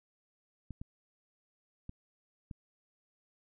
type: clicks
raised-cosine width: 5 ms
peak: -30 dBFS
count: 4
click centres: 0.707 / 0.815 / 1.894 / 2.512 s
effects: none